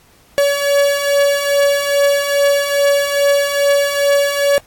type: beating tone pair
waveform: 45% pulse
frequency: 565 / 567.4 Hz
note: C#5 / C#5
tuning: +33 / +40 cents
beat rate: 2.4 Hz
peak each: -18 / -13 dBFS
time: 0.38-4.58 s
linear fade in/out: 0 ms
effects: pink hiss -50 dBFS RMS until 4.66 s + AAC 64 kbps